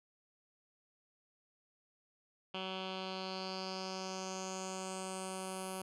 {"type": "tone with low-pass filter sweep", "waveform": "10% pulse", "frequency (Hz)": 188.4, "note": "F#3", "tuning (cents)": 32, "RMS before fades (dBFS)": -42, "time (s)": [2.54, 5.82], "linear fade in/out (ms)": 5, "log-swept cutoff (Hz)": [3200, 11000], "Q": 4.5, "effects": []}